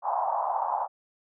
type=band-pass noise; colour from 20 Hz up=white; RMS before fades=-28 dBFS; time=0.02-0.88 s; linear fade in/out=50 ms; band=690 to 980 Hz; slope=48 dB/octave; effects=none